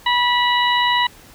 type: harmonic tone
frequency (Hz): 975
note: B5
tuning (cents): -23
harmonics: 1 / 2 / 3 / 4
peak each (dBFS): -17 / -20 / -22 / -23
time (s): 0.06-1.07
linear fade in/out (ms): 5
effects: pink hiss -45 dBFS RMS until 1.34 s